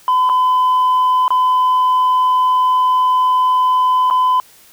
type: tone with dropouts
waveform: sine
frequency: 1012 Hz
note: B5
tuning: 42 cents sharp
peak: -8 dBFS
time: 0.08-4.4 s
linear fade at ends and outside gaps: 1 ms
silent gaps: 0.292-0.297 / 1.28-1.305 / 4.101-4.109 s
effects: tanh soft clip ceiling -9 dBFS + white hiss -46 dBFS RMS until 4.72 s